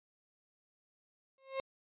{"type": "tone with exponential growth", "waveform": "35% pulse", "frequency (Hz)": 535, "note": "C5", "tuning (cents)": 38, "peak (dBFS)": -30, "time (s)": [1.38, 1.6], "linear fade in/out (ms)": 1, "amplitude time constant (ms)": 47, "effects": ["resampled to 8000 Hz"]}